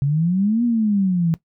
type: exponential two-way sweep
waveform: sine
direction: up then down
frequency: 135.6 to 242.9 to 160.6 Hz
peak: -15 dBFS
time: 0.02-1.34 s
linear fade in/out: 0 ms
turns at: 0.64 s
effects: noise-tail reverb RT60 0.1 s tail -17 dB re dry